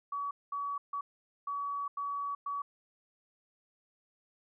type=tone bursts at uneven times; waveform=sine; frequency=1135 Hz; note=C#6; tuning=41 cents sharp; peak=-33 dBFS; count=6; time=0.12-0.31 / 0.52-0.78 / 0.93-1.01 / 1.47-1.88 / 1.97-2.35 / 2.46-2.62 s; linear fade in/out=5 ms; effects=none